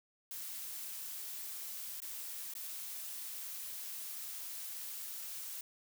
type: noise with dropouts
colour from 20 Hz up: blue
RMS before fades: -44 dBFS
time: 0.31-5.61 s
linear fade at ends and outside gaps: 2 ms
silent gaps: 2.003-2.019 / 2.538-2.551 s
effects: none